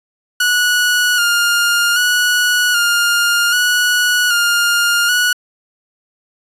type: tone with vibrato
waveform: sawtooth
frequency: 1438 Hz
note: F#6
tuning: 50 cents flat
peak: -8 dBFS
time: 0.4-5.33 s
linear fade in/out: 5 ms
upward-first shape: square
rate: 0.64 Hz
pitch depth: 34 cents each way
effects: resampled to 32000 Hz